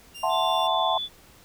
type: tone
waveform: sawtooth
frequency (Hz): 2794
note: F7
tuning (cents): 0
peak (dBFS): -35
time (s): 0.14-0.68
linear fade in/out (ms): 20
type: chord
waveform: sine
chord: F# half-diminished seventh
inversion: third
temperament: equal with one note detuned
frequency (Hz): 662.7 / 740 / 880 / 1046.5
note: E5 / F#5 / A5 / C6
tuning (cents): +9 / 0 / 0 / 0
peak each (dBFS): -27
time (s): 0.23-0.98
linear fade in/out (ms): 5
type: tone with pitch glide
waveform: sine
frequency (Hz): 3520 to 3464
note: A7 to A7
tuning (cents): 0 to -28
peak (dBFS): -28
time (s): 0.29-1.09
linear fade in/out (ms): 50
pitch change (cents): -28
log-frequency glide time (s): 0.53-0.89
effects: pink hiss -53 dBFS RMS until 1.44 s